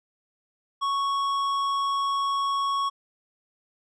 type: tone with tanh clipping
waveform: triangle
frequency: 1108.7 Hz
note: C#6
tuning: in tune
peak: -25 dBFS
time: 0.81-2.9 s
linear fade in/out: 20 ms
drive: 15 dB
effects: none

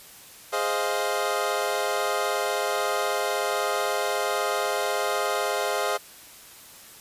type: chord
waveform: 25% pulse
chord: F minor seventh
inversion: first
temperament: equal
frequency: 415.3 / 523.3 / 622.3 / 698.5 Hz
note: Ab4 / C5 / Eb5 / F5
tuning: 0 / 0 / 0 / 0 cents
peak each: -26 dBFS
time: 0.52-5.98 s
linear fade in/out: 20 ms
effects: white hiss -47 dBFS RMS until 7 s + resampled to 32000 Hz

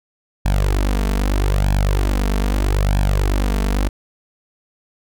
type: tone with flanger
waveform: sawtooth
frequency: 49 Hz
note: G1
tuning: in tune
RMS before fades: -17 dBFS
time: 0.45-3.89 s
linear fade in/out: 10 ms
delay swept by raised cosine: 1.2 to 4.5 ms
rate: 0.79 Hz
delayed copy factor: +0.8
effects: none

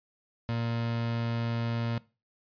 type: tone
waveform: 30% pulse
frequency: 116.54 Hz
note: A#2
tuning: in tune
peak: -26 dBFS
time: 0.49-1.98 s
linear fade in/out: 0 ms
effects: noise-tail reverb RT60 0.3 s tail -20 dB re dry + resampled to 11025 Hz

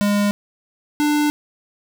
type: tone pair in turn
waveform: square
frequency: 204.6 / 296.8 Hz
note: G#3 / D4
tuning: -26 / +18 cents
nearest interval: tritone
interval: 644 cents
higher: second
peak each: -16 dBFS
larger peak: neither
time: 0.01-0.31 / 1-1.3 s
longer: neither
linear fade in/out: 0 ms
effects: none

